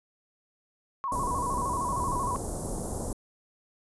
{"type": "tone with vibrato", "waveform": "sine", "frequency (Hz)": 1034, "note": "C6", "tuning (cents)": -21, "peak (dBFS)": -28, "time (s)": [1.04, 2.36], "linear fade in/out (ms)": 0, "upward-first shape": "square", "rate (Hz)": 13, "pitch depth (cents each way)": 91}
{"type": "band-stop noise", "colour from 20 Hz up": "pink", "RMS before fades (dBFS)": -33, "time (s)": [1.12, 3.13], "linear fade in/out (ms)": 2, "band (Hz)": [850, 7800], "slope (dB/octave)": 24}
{"effects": ["resampled to 24000 Hz"]}